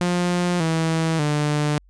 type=tone with pitch steps; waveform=sawtooth; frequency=176.9 / 162.22 / 148.75 Hz; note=F3 / E3 / D3; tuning=+23 / -27 / +22 cents; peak=-15 dBFS; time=0.01-1.78 s; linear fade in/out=0 ms; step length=590 ms; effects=added 47 Hz sine -50 dBFS peak until 1.89 s + resampled to 22050 Hz